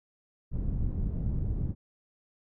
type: low-pass noise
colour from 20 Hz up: pink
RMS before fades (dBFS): -30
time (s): 0.51-1.75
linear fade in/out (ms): 50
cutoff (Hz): 150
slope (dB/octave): 12
effects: none